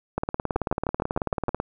two click trains, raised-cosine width 1 ms, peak -11 / -11 dBFS, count 7 / 27, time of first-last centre 0.56-1.483 / 0.18-1.601 s, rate 6.5 / 18.3 Hz, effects none

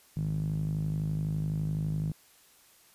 sawtooth tone with band-pass filter, 51.91 Hz, G#1, in tune, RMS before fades -31 dBFS, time 0.16-2.12 s, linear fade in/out 5 ms, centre 150 Hz, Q 5.6, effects white hiss -60 dBFS RMS until 2.94 s + resampled to 32000 Hz

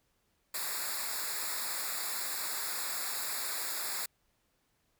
white noise with comb filter, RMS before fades -36 dBFS, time 0.54-4.06 s, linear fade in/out 5 ms, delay 0.33 ms, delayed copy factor -1, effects pink hiss -75 dBFS RMS until 4.99 s

